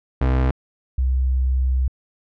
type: tone pair in turn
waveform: 35% pulse / sine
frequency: 64.5 / 64.5 Hz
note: C2 / C2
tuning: -24 / -24 cents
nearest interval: unison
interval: 0 cents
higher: neither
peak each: -14 / -16 dBFS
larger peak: first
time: 0.21-0.51 / 0.98-1.88 s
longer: second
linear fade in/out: 5 ms
effects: low-pass 2000 Hz 12 dB/octave